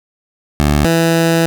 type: tone pair in turn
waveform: 15% pulse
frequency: 73.42 / 165.49 Hz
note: D2 / E3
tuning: 0 / +7 cents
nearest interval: octave + major second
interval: 1407 cents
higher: second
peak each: -4 dBFS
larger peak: neither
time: 0.6-0.85 / 0.85-1.46 s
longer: second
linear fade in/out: 0 ms
effects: none